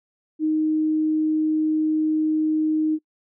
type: tone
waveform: sine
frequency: 311.1 Hz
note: D#4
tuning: in tune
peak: -18 dBFS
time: 0.39-2.99 s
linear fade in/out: 50 ms
effects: noise-tail reverb RT60 0.1 s tail -25 dB re dry